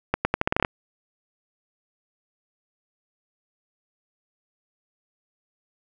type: accelerating click train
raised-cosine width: 0.5 ms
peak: -5 dBFS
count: 10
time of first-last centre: 0.14-0.649 s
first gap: 110 ms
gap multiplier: 0.82
effects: none